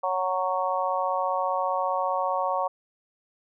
harmonic tone, 185 Hz, F#3, in tune, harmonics 3 / 4 / 5 / 6, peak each -29 / -29 / -29 / -29 dBFS, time 0.03-2.68 s, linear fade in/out 10 ms, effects none

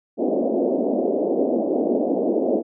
pink band-pass noise, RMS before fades -21 dBFS, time 0.17-2.63 s, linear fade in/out 50 ms, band 230 to 650 Hz, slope 48 dB/octave, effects none

